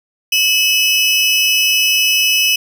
30% pulse tone pair together, 2584 / 2964 Hz, E7 / F#7, -35 / +2 cents, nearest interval major second, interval 237 cents, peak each -11 dBFS, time 0.32-2.56 s, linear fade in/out 5 ms, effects none

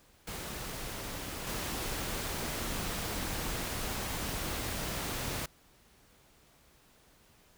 pink noise with level steps, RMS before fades -40 / -36 dBFS, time 0.27-5.46 s, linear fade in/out 5 ms, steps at 1.47 s, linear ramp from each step 2 ms, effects pink hiss -63 dBFS RMS until 7.57 s

